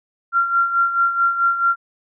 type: tone with tremolo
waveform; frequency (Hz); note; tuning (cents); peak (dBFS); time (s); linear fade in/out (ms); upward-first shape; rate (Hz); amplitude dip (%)
sine; 1377; F6; -25; -12; 0.32-1.76; 50; sine; 4.6; 65
effects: none